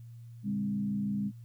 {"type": "tone with frequency modulation", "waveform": "sine", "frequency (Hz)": 203.5, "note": "G#3", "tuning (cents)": -35, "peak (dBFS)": -29, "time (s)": [0.43, 1.32], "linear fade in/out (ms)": 50, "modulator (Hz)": 60.4, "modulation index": 0.53, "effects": ["added 117 Hz sine -45 dBFS peak until 1.44 s", "white hiss -72 dBFS RMS until 1.44 s"]}